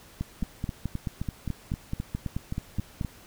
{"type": "two click trains", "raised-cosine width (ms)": 5, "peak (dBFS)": [-17, -18], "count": [14, 11], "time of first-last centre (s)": [[0.21, 3.012], [0.43, 3.048]], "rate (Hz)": [4.64, 3.82], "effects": ["pink hiss -52 dBFS RMS until 3.26 s"]}